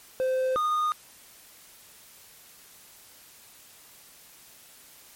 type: tone pair in turn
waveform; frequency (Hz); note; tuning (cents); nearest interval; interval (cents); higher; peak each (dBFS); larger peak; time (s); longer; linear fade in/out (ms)
triangle; 518 / 1228.5; C5 / D#6; -17 / -22; octave + minor third; 1495; second; -21 / -21; neither; 0.2-0.56 / 0.56-0.92; neither; 0
effects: white hiss -52 dBFS RMS until 5.15 s + MP3 64 kbps